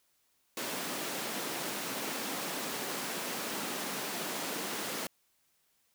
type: high-pass noise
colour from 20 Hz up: pink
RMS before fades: -37 dBFS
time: 0.57-5.07 s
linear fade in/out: 2 ms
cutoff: 200 Hz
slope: 24 dB/octave
effects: white hiss -73 dBFS RMS until 5.94 s